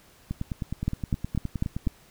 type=two click trains; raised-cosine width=5 ms; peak=-12 / -17 dBFS; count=5 / 16; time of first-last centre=0.88-1.873 / 0.31-1.869 s; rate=4.03 / 9.62 Hz; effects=pink hiss -56 dBFS RMS until 2.1 s